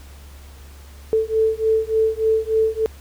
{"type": "beating tone pair", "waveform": "sine", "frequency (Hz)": [440, 443.4], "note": ["A4", "A4"], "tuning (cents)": [0, 13], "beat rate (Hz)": 3.4, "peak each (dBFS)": -19, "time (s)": [1.13, 2.86], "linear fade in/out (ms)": 0, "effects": ["added 70 Hz sine -39 dBFS peak until 3 s", "pink hiss -48 dBFS RMS until 3 s"]}